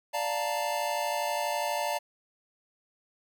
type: chord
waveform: square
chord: Bb major seventh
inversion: first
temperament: equal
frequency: 587.3 / 698.5 / 880 / 932.3 Hz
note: D5 / F5 / A5 / Bb5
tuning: 0 / 0 / 0 / 0 cents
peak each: -34 / -35 / -34 / -36 dBFS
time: 0.13-1.99 s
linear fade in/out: 20 ms
effects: none